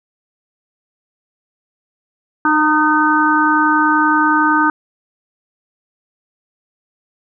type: harmonic tone with a mistuned harmonic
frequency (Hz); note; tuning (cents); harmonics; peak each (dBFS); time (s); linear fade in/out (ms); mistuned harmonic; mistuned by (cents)
305.1; D#4; -34; 1 / 3 / 4 / 5; -16 / -16 / -16 / -16; 2.45-4.7; 2; 4; +23
effects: none